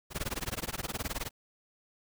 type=noise with tremolo; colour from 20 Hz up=pink; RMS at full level=-33 dBFS; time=0.1-1.31 s; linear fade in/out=50 ms; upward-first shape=sine; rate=19 Hz; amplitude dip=100%; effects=none